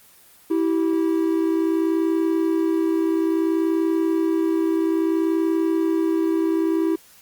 triangle tone pair together, 326.3 / 386.9 Hz, E4 / G4, -18 / -23 cents, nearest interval minor third, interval 295 cents, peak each -17 / -22 dBFS, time 0.5-6.96 s, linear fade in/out 10 ms, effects white hiss -51 dBFS RMS until 7.21 s + Opus 24 kbps

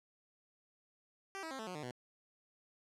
10% pulse tone with pitch steps, 390 / 322.3 / 266.4 / 220.1 / 181.94 / 150.37 / 124.27 Hz, G4 / E4 / C4 / A3 / F#3 / D3 / B2, -9 / -39 / +31 / +1 / -29 / +41 / +11 cents, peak -34 dBFS, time 1.35-1.91 s, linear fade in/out 0 ms, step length 80 ms, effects low-pass 9000 Hz 12 dB/octave

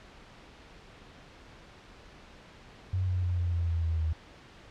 sine tone with pitch steps, 92.9 / 90.88 / 88.91 / 86.98 / 85.09 / 83.24 / 81.44 / 79.67 Hz, F#2 / F#2 / F2 / F2 / F2 / E2 / E2 / D#2, +7 / -31 / +31 / -6 / -45 / +17 / -20 / +42 cents, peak -26 dBFS, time 2.93-4.13 s, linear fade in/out 5 ms, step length 150 ms, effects pink hiss -52 dBFS RMS until 4.7 s + low-pass 4000 Hz 12 dB/octave

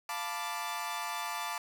sawtooth chord, B half-diminished seventh, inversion second, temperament equal, 698.5 / 880 / 987.8 / 1174.7 Hz, F5 / A5 / B5 / D6, 0 / 0 / 0 / 0 cents, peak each -39 / -35 / -39 / -35 dBFS, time 0.09-1.58 s, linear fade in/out 2 ms, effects none

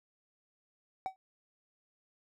triangle tone with exponential decay, 760 Hz, F#5, 46 cents sharp, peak -27 dBFS, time 1.06-1.16 s, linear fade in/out 0 ms, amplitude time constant 20 ms, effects none

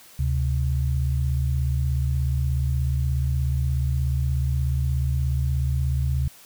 sine tone pair together, 73 / 129.71 Hz, D2 / C3, -10 / -15 cents, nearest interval minor seventh, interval 995 cents, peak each -22 / -24 dBFS, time 0.19-6.28 s, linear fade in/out 5 ms, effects white hiss -49 dBFS RMS until 6.45 s

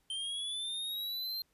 square linear sweep, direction up, 3124 to 4182 Hz, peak -36 dBFS, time 0.1-1.42 s, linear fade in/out 2 ms, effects pink hiss -74 dBFS RMS until 1.53 s + resampled to 32000 Hz

